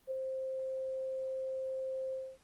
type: tone with ADSR envelope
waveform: sine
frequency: 526 Hz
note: C5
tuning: 9 cents sharp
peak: -32 dBFS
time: 0.07-2.38 s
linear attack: 42 ms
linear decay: 6 ms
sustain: -3 dB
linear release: 250 ms
effects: pink hiss -68 dBFS RMS until 2.43 s + Opus 24 kbps